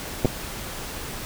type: clicks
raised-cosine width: 2 ms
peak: -6 dBFS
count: 2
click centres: 0.248 / 0.256 s
effects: pink hiss -34 dBFS RMS until 1.25 s